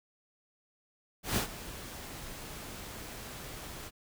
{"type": "noise with ADSR envelope", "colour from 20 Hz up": "pink", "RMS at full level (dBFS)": -29, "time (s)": [1.23, 3.91], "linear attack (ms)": 140, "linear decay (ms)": 100, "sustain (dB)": -15, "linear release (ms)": 41, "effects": []}